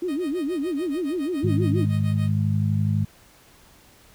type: tone with vibrato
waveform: sine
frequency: 317.4 Hz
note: D#4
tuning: 35 cents sharp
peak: -23 dBFS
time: 0.02-1.85 s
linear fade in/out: 5 ms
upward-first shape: sine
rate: 6.4 Hz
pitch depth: 270 cents each way
type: tone with tremolo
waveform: 10% pulse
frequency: 622.3 Hz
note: D#5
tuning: in tune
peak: -30 dBFS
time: 0.08-2.31 s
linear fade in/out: 5 ms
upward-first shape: sine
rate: 7.1 Hz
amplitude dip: 90%
type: harmonic tone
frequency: 52 Hz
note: G#1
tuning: 3 cents sharp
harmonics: 2 / 3 / 4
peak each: -21 / -25 / -27 dBFS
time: 1.43-3.05 s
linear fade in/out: 10 ms
effects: pink hiss -53 dBFS RMS until 4.14 s